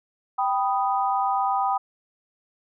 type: chord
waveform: sine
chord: G augmented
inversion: none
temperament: equal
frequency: 784 / 987.8 / 1244.5 Hz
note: G5 / B5 / D#6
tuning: 0 / 0 / 0 cents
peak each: -23 / -26 / -27 dBFS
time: 0.38-1.78 s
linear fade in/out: 10 ms
effects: none